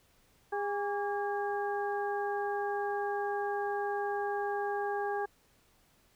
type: harmonic tone with a mistuned harmonic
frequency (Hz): 407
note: G#4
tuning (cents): -35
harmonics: 1 / 2 / 3 / 4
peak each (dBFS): -34 / -34 / -44 / -40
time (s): 0.52-5.26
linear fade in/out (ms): 10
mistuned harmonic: 3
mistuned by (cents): -95
effects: pink hiss -67 dBFS RMS until 6.15 s